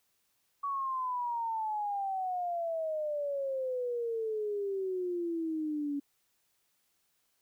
sine exponential sweep, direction down, 1134 to 281.4 Hz, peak -31 dBFS, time 0.63-6 s, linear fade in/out 10 ms, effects white hiss -75 dBFS RMS until 7.41 s

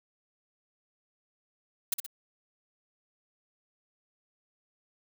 blue noise with echo, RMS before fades -27 dBFS, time 1.92-1.94 s, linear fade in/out 5 ms, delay 62 ms, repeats 2, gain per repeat -6 dB, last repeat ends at 2.064 s, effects none

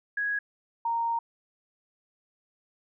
sine tone pair in turn, 1661.2 / 927.2 Hz, G#6 / A#5, 0 / -10 cents, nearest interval minor seventh, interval 1010 cents, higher first, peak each -26 / -25 dBFS, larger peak second, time 0.17-0.39 / 0.85-1.19 s, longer second, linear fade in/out 5 ms, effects none

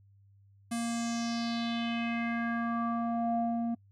square tone with low-pass filter sweep, 233 Hz, A#3, 1 cent flat, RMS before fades -32 dBFS, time 0.71-3.75 s, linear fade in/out 10 ms, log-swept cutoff 9700 to 480 Hz, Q 3.7, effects noise-tail reverb RT60 0.1 s tail -26 dB re dry + added 99 Hz sine -58 dBFS peak until 3.91 s

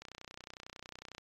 click train, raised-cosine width 0.2 ms, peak -29 dBFS, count 37, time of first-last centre 0.02-1.181 s, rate 31 Hz, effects AAC 32 kbps

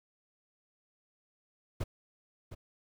brown noise with echo, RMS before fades -33 dBFS, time 1.8-1.84 s, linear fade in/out 10 ms, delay 710 ms, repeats 1, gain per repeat -11 dB, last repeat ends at 2.55 s, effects none

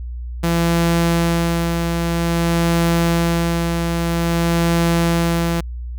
sawtooth tone with tremolo, 168.8 Hz, E3, 41 cents sharp, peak -10 dBFS, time 0.43-5.61 s, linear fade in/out 10 ms, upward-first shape sine, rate 0.51 Hz, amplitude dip 40%, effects added 60 Hz sine -25 dBFS peak until 5.98 s

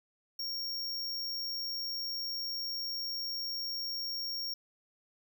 square tone, 5540 Hz, F8, 15 cents flat, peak -35 dBFS, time 0.39-4.54 s, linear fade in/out 5 ms, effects none

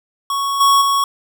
square tone with level steps, 1110 Hz, C#6, 2 cents sharp, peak -18 / -10 / -14 dBFS, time 0.3-1.04 s, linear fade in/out 2 ms, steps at 0.6 / 0.81 s, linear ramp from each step 10 ms, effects none

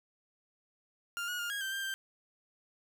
30% pulse tone with pitch steps, 1400 / 1450 / 1413 / 1639 / 1562 / 1587 / 1572 Hz, F6 / F#6 / F6 / G#6 / G6 / G6 / G6, +4 / -35 / +20 / -23 / -7 / +21 / +4 cents, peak -32 dBFS, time 1.17-1.94 s, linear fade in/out 0 ms, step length 110 ms, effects none

